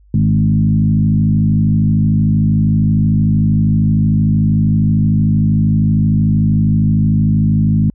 sine tone with frequency modulation, 156.3 Hz, D#3, 8 cents sharp, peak -9 dBFS, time 0.14-7.9 s, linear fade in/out 2 ms, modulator 53 Hz, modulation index 1.4, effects added 50 Hz sine -44 dBFS peak until 7.94 s

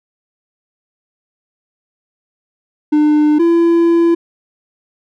triangle tone pair in turn, 300.6 / 337.4 Hz, D4 / E4, +40 / +40 cents, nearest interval major second, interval 200 cents, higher second, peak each -6 dBFS, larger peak neither, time 2.92-3.39 / 3.39-4.15 s, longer second, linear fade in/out 10 ms, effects none

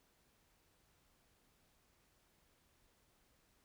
silence, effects pink hiss -74 dBFS RMS until 3.64 s

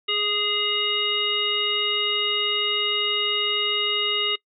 harmonic tone with a mistuned harmonic, 415.3 Hz, G#4, in tune, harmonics 1 / 3 / 5 / 7 / 9, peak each -31 / -32 / -30 / -23 / -27 dBFS, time 0.08-4.36 s, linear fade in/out 10 ms, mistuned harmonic 7, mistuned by -22 cents, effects noise-tail reverb RT60 0.1 s tail -22 dB re dry

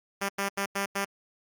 5% pulse tone bursts at uneven times, 198.3 Hz, G3, 20 cents sharp, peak -16 dBFS, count 5, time 0.21-0.29 / 0.38-0.49 / 0.57-0.66 / 0.75-0.86 / 0.95-1.05 s, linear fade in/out 10 ms, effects Opus 48 kbps

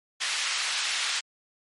white band-pass noise, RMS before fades -29 dBFS, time 0.2-1.21 s, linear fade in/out 20 ms, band 1400 to 4500 Hz, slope 12 dB/octave, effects MP3 48 kbps

